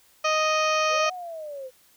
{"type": "harmonic tone", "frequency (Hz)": 622.3, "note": "D#5", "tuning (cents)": 0, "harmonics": [1, 2, 3, 4, 5, 6, 7, 8, 9, 10], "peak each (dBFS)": [-25, -24, -34, -28, -34, -44, -37, -43, -35, -39], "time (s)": [0.24, 1.1], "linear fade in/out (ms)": 10}
{"type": "linear two-way sweep", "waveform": "sine", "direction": "up then down", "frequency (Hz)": [459.8, 744, 502], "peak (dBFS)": -33, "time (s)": [0.89, 1.71], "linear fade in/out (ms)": 50, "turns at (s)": 1.12}
{"effects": ["white hiss -59 dBFS RMS until 1.96 s"]}